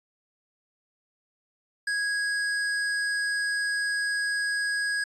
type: tone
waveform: square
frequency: 1654 Hz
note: G#6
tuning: 8 cents flat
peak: -26 dBFS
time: 1.87-5.04 s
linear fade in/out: 5 ms
effects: resampled to 24000 Hz